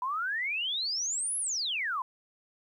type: exponential two-way sweep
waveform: sine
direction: up then down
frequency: 978 to 11175 to 978 Hz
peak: -29 dBFS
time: 0.02-2.02 s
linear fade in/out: 2 ms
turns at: 1.38 s
effects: 11-bit